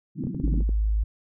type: band-pass noise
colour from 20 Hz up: pink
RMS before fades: -30 dBFS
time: 0.15-0.64 s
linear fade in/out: 50 ms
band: 130 to 320 Hz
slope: 96 dB/octave
type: clicks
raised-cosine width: 3 ms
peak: -20 dBFS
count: 8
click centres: 0.239 / 0.27 / 0.347 / 0.4 / 0.479 / 0.541 / 0.607 / 0.692 s
type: tone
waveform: sine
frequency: 53 Hz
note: G#1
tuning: 36 cents sharp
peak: -20 dBFS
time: 0.43-1.04 s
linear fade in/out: 10 ms
effects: none